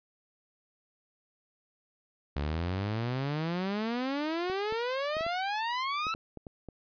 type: exponential sweep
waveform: sawtooth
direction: up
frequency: 69.3 to 1341 Hz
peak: -26 dBFS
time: 2.36-6.14 s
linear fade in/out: 0 ms
type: clicks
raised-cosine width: 2 ms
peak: -29 dBFS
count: 10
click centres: 4.499 / 4.724 / 5.168 / 5.209 / 5.265 / 6.068 / 6.149 / 6.373 / 6.468 / 6.687 s
effects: resampled to 11025 Hz